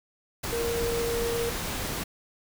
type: tone in noise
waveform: sine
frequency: 467.6 Hz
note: A#4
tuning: 5 cents sharp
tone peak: -27 dBFS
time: 0.52-1.5 s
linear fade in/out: 10 ms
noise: pink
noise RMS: -32 dBFS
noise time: 0.43-2.04 s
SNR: +2 dB
effects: none